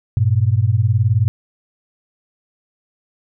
sine beating tone pair, 99.3 / 118.3 Hz, G2 / A#2, +23 / +26 cents, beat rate 19 Hz, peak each -15 dBFS, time 0.17-1.28 s, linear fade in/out 0 ms, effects none

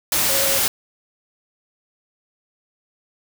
sine tone in noise, 547 Hz, C#5, 23 cents flat, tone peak -25 dBFS, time 0.29-0.58 s, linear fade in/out 2 ms, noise white, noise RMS -19 dBFS, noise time 0.12-0.68 s, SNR -9 dB, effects none

